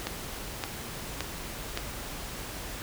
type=click train; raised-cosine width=0.2 ms; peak=-13 dBFS; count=4; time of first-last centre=0.07-1.775 s; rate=1.76 Hz; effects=added 50 Hz sine -47 dBFS peak until 2.82 s + pink hiss -39 dBFS RMS until 2.82 s